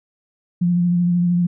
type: tone with vibrato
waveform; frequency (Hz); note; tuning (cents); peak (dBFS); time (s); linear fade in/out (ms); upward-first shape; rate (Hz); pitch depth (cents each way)
sine; 175.3; F3; +7; -14; 0.61-1.47; 10; sine; 13; 23
effects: none